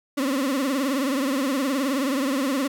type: tone with vibrato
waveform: 35% pulse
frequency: 270.9 Hz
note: C#4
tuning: 40 cents flat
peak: -20 dBFS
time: 0.17-2.68 s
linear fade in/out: 10 ms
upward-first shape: triangle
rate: 19 Hz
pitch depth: 150 cents each way
effects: none